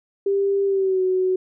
sine tone with pitch glide, 396.2 to 371.8 Hz, G4 to F#4, +18 to +8 cents, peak -17 dBFS, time 0.26-1.36 s, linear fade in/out 5 ms, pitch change -110 cents, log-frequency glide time 0.65-1.02 s, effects none

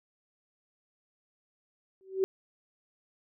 sine tone with exponential growth, 381.6 Hz, G4, 47 cents flat, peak -20 dBFS, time 2.01-2.24 s, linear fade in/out 0 ms, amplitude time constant 48 ms, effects none

